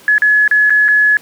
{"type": "tone with dropouts", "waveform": "sine", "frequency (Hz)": 1700, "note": "G#6", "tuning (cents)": 40, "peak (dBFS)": -7, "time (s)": [0.08, 1.17], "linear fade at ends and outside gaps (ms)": 1, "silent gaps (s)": [[0.181, 0.22], [0.478, 0.512], [0.697, 0.704], [0.882, 0.886]], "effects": ["pink hiss -41 dBFS RMS until 1.21 s", "high-pass 200 Hz 12 dB/octave"]}